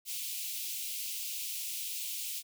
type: high-pass noise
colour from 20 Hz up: white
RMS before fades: -38 dBFS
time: 0.05-2.43 s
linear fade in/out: 50 ms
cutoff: 2400 Hz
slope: 48 dB/octave
effects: none